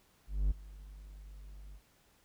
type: tone with ADSR envelope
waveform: triangle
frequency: 49.66 Hz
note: G1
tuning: 23 cents sharp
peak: -23 dBFS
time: 0.27-1.81 s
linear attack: 240 ms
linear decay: 10 ms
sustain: -22 dB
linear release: 63 ms
effects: pink hiss -68 dBFS RMS until 2.24 s